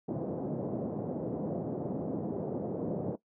pink band-pass noise, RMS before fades -35 dBFS, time 0.08-3.16 s, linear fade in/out 10 ms, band 140 to 600 Hz, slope 24 dB/octave, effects noise-tail reverb RT60 0.1 s tail -18 dB re dry

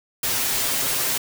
white noise with comb filter, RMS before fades -23 dBFS, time 0.23-1.18 s, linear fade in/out 5 ms, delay 7.6 ms, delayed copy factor +0.8, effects none

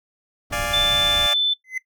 brown noise, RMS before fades -32 dBFS, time 0.5-1.27 s, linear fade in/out 10 ms
15% pulse chord, D diminished, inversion none, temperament equal, 587.3 / 698.5 / 830.6 Hz, D5 / F5 / Ab5, 0 / 0 / 0 cents, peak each -19 / -23 / -23 dBFS, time 0.52-1.34 s, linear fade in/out 10 ms
sine tone, 3520 Hz, A7, in tune, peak -16 dBFS, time 0.73-1.54 s, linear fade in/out 10 ms
triangle tone with exponential growth, 2042 Hz, C7, 43 cents flat, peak -18 dBFS, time 1.64-1.78 s, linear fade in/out 5 ms, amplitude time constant 29 ms
effects noise-tail reverb RT60 0.1 s tail -19 dB re dry

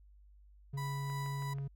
triangle tone, 138.59 Hz, C#3, in tune, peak -34 dBFS, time 0.73-1.68 s, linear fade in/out 10 ms
35% pulse tone with tremolo, 986 Hz, B5, 3 cents flat, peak -39 dBFS, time 0.77-1.54 s, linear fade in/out 10 ms, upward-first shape triangle, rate 2.9 Hz, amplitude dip 35%
click train, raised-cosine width 0.5 ms, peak -38 dBFS, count 4, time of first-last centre 1.1-1.585 s, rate 6.19 Hz
effects added 50 Hz sine -57 dBFS peak until 1.75 s

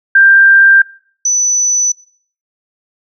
sine tone pair in turn, 1584 / 5980 Hz, G6 / F#8, +18 / +17 cents, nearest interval octave + major seventh, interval 2299 cents, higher second, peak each -3 / -9 dBFS, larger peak first, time 0.15-0.82 / 1.25-1.92 s, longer neither, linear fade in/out 5 ms, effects noise-tail reverb RT60 0.5 s tail -21 dB re dry

